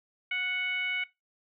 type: tone with frequency modulation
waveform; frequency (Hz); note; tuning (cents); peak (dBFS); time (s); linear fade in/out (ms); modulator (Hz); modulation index
sine; 2217; C#7; 0; -28; 0.31-1.04; 5; 744; 0.73
effects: noise-tail reverb RT60 0.2 s tail -19 dB re dry